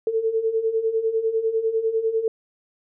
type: beating tone pair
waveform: sine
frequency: 440 / 450 Hz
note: A4 / A4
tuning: 0 / +39 cents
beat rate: 10 Hz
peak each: -26 / -21 dBFS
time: 0.07-2.28 s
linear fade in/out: 2 ms
effects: none